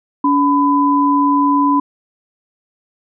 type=tone pair together; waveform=sine; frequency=284.9 / 1002.4 Hz; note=C#4 / B5; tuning=+48 / +25 cents; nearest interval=octave + minor seventh; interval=2177 cents; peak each=-13 dBFS; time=0.24-1.8 s; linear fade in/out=5 ms; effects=none